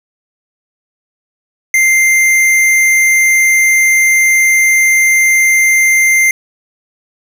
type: tone with tanh clipping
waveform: sine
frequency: 2093 Hz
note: C7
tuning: in tune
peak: -8 dBFS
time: 1.74-6.31 s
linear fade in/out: 2 ms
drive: 18 dB
effects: none